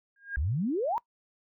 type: tone with exponential growth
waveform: sine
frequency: 1621 Hz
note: G#6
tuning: 42 cents flat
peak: -28 dBFS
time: 0.16-0.36 s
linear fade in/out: 2 ms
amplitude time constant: 43 ms
type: exponential sweep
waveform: sine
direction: up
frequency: 60.9 to 987.8 Hz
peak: -26 dBFS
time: 0.37-0.98 s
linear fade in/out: 0 ms
effects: noise-tail reverb RT60 0.1 s tail -22 dB re dry